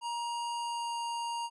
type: tone with pitch glide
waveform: square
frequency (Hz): 944 to 937.5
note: A#5 to A#5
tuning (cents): +22 to +10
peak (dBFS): -34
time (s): 0.01-1.5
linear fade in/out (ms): 50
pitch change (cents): -12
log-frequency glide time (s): 0.55-0.97
effects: resampled to 24000 Hz